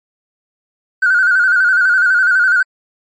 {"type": "tone with vibrato", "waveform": "triangle", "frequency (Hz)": 1480, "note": "F#6", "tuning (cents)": 0, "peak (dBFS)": -5, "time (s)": [1.02, 2.63], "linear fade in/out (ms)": 10, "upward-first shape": "square", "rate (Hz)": 12, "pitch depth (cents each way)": 60, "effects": ["tanh soft clip ceiling -6 dBFS", "MP3 32 kbps"]}